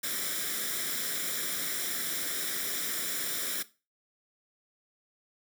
white noise with comb filter, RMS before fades -33 dBFS, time 0.03-3.63 s, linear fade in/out 10 ms, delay 0.55 ms, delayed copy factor +0.7, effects noise-tail reverb RT60 0.3 s tail -17 dB re dry + high-pass 200 Hz 12 dB/octave

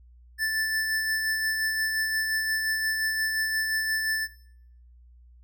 square tone with tremolo, 1760 Hz, A6, in tune, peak -24 dBFS, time 0.38-4.28 s, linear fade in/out 50 ms, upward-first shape sine, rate 5.7 Hz, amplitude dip 30%, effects noise-tail reverb RT60 0.7 s tail -19 dB re dry + added 60 Hz sine -50 dBFS peak until 5.43 s

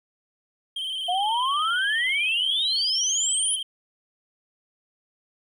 triangle tone with vibrato, 3136 Hz, G7, in tune, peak -26 dBFS, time 0.76-3.63 s, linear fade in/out 5 ms, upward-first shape square, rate 18 Hz, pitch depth 42 cents each way
sine exponential sweep, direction up, 696 to 10320 Hz, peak -22 dBFS, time 1.08-3.56 s, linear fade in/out 10 ms
effects none

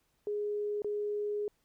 sine tone with dropouts, 415.3 Hz, G#4, in tune, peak -31 dBFS, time 0.27-1.48 s, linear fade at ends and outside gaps 1 ms, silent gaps 0.82-0.845 s, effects pink hiss -75 dBFS RMS until 1.64 s

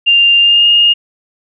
sine tone with pitch glide, 2794 to 2840 Hz, F7 to F7, 0 to +28 cents, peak -5 dBFS, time 0.06-0.94 s, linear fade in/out 20 ms, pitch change +28 cents, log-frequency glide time 0.39-0.67 s, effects none

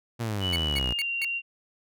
sawtooth exponential sweep, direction down, 120.7 to 58.6 Hz, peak -24 dBFS, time 0.19-0.94 s, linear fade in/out 20 ms
sine tone with pitch glide, 2960 to 2762 Hz, F#7 to F7, 0 to -20 cents, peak -27 dBFS, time 0.4-1.42 s, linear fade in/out 50 ms, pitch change -120 cents, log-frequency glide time 0.66-1.09 s
30% pulse tone bursts, 2217 Hz, C#7, in tune, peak -25 dBFS, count 4, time 0.53-1.246 s, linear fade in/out 0 ms, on 29 ms, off 200 ms
effects none

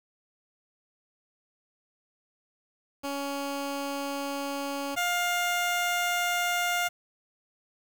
15% pulse tone pair in turn, 280 / 705.6 Hz, C#4 / F5, +18 / +18 cents, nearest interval octave + major third, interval 1600 cents, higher second, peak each -24 / -19 dBFS, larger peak second, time 3.03-4.96 / 4.96-6.89 s, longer neither, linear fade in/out 20 ms, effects 8-bit

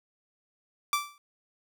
sawtooth tone with exponential decay, 1167 Hz, D6, 11 cents flat, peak -18 dBFS, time 0.93-1.18 s, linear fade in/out 1 ms, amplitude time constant 54 ms, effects none

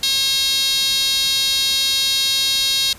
sawtooth tone with high-pass filter, 540 Hz, C#5, 45 cents flat, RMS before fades -18 dBFS, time 0.03-2.93 s, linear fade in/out 2 ms, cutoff 3900 Hz, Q 4.1, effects pink hiss -41 dBFS RMS until 2.98 s + resampled to 32000 Hz

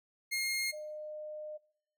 sawtooth / sine tone pair in turn, 2136 / 608.8 Hz, C7 / D#5, +35 / -38 cents, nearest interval octave + minor seventh, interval 2173 cents, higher first, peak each -28 / -40 dBFS, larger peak first, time 0.31-0.72 / 0.72-1.58 s, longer second, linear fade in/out 20 ms, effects noise-tail reverb RT60 0.6 s tail -20 dB re dry

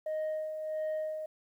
sine tone with tremolo, 622.3 Hz, D#5, in tune, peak -28 dBFS, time 0.06-1.26 s, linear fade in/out 5 ms, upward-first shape sine, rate 1.5 Hz, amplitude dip 55%, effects tanh soft clip ceiling -30 dBFS + 11-bit

